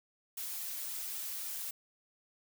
blue noise with flanger, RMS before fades -40 dBFS, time 0.37-1.71 s, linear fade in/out 5 ms, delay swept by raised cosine 1.8 to 3.9 ms, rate 3.7 Hz, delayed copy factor -0.5, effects none

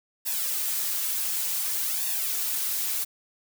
blue noise with flanger, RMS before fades -28 dBFS, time 0.25-3.05 s, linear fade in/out 20 ms, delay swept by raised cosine 1.1 to 6.3 ms, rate 0.55 Hz, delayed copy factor +0.9, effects none

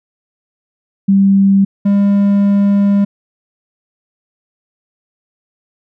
sine / triangle tone pair in turn, 196 / 200.8 Hz, G3 / G3, 0 / +42 cents, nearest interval unison, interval 42 cents, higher second, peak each -6 dBFS, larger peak neither, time 1.08-1.65 / 1.85-3.05 s, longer second, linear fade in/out 10 ms, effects none

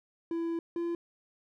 triangle tone pair in turn, 333.9 / 340.9 Hz, E4 / F4, +22 / -42 cents, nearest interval unison, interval 36 cents, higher second, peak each -28 dBFS, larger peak neither, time 0.31-0.59 / 0.76-0.95 s, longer first, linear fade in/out 2 ms, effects none

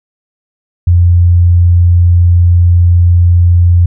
sine tone, 87.31 Hz, F2, in tune, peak -3 dBFS, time 0.87-3.86 s, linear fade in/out 5 ms, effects none

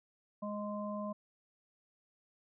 harmonic tone, 207.7 Hz, G#3, in tune, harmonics 1 / 3 / 5, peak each -39 / -41 / -44 dBFS, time 0.42-1.13 s, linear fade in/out 10 ms, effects none

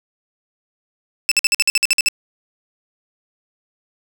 20% pulse tone bursts, 2640 Hz, E7, 2 cents sharp, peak -7 dBFS, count 11, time 1.29-2.085 s, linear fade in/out 0 ms, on 25 ms, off 52 ms, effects none

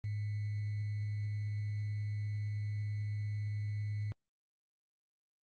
sine tone with sample-and-hold, 104.5 Hz, G#2, 11 cents sharp, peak -34 dBFS, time 0.04-4.12 s, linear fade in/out 0 ms, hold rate 2100 Hz, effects low-pass 4000 Hz 12 dB/octave + Opus 24 kbps

